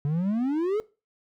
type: exponential sweep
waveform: triangle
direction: up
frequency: 140.1 to 445.1 Hz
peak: -21 dBFS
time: 0.05-0.8 s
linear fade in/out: 0 ms
effects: noise-tail reverb RT60 0.3 s tail -20 dB re dry